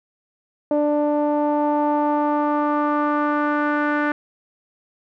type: tone with low-pass filter sweep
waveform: sawtooth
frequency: 295.5 Hz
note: D4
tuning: 11 cents sharp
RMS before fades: -20 dBFS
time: 0.71-4.12 s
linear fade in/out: 2 ms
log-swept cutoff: 660 to 1600 Hz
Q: 3.4
effects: none